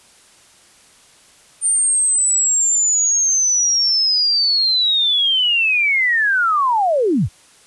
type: linear sweep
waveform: sine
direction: down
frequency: 8980 to 58.27 Hz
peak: -13 dBFS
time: 1.61-7.29 s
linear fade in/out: 50 ms
effects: white hiss -49 dBFS RMS until 7.66 s + resampled to 24000 Hz